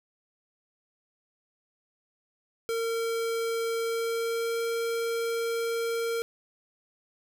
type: tone with pitch glide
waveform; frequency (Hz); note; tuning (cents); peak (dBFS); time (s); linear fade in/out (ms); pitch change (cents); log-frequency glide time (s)
square; 457.8 to 461.5; A#4 to A#4; -31 to -17; -28; 2.69-6.22; 0; +14; 3.82-4.61
effects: none